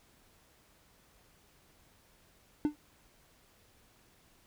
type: tone with exponential decay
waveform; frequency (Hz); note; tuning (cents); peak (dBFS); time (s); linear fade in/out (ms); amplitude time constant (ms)
triangle; 297.8; D4; +24; -20; 2.65-2.76; 0; 23
effects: pink hiss -65 dBFS RMS until 4.46 s